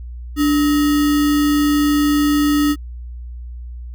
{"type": "tone with sample-and-hold", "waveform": "sine", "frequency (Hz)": 293.2, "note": "D4", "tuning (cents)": -3, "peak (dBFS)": -12, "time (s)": [0.36, 2.76], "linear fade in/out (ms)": 50, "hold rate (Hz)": 1575, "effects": ["added 60 Hz sine -28 dBFS peak until 3.94 s"]}